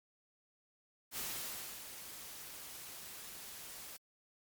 white noise with ADSR envelope, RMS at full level -40 dBFS, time 1.11-3.97 s, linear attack 60 ms, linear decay 640 ms, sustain -9 dB, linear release 9 ms, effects MP3 96 kbps

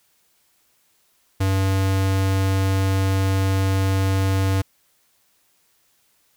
square tone, 96.2 Hz, G2, 32 cents flat, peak -18 dBFS, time 1.4-4.62 s, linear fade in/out 10 ms, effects white hiss -63 dBFS RMS until 6.36 s

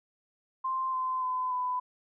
sine tone with pitch steps, 1046.5 / 1030.9 / 1015.5 / 1000.4 Hz, C6 / C6 / B5 / B5, 0 / -26 / +48 / +22 cents, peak -28 dBFS, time 0.64-1.8 s, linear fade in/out 10 ms, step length 290 ms, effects none

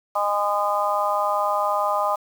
harmonic tone, 204.7 Hz, G#3, 25 cents flat, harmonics 3 / 4 / 5 / 6, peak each -25 / -25 / -25 / -25 dBFS, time 0.15-2.16 s, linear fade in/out 10 ms, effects 7-bit

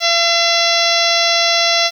harmonic tone, 679 Hz, F5, 49 cents flat, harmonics 1 / 2 / 3 / 4 / 5 / 6 / 7 / 8 / 9, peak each -18 / -23 / -20 / -22 / -19 / -19 / -23 / -20 / -24 dBFS, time 0-1.91 s, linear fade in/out 50 ms, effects 7-bit

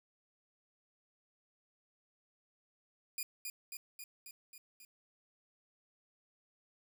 5% pulse tone with echo, 2438 Hz, D#7, 36 cents flat, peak -27 dBFS, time 3.18-3.23 s, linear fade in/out 2 ms, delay 270 ms, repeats 6, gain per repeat -3 dB, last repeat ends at 4.85 s, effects 11-bit

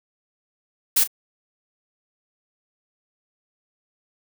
blue noise with echo, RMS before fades -17 dBFS, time 0.96-1.04 s, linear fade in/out 10 ms, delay 36 ms, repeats 1, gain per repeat -14 dB, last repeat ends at 1.076 s, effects none

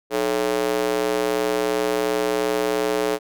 square tone with high-pass filter, 61.4 Hz, B1, 9 cents flat, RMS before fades -22 dBFS, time 0.1-3.19 s, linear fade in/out 50 ms, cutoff 430 Hz, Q 2.7, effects none

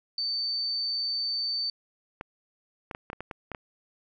sine tone, 4559 Hz, C#8, 48 cents sharp, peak -27 dBFS, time 0.18-1.7 s, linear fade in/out 2 ms
clicks, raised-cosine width 0.5 ms, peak -21 dBFS, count 9, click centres 2.211 / 2.912 / 2.949 / 3.101 / 3.131 / 3.206 / 3.312 / 3.517 / 3.548 s
effects none

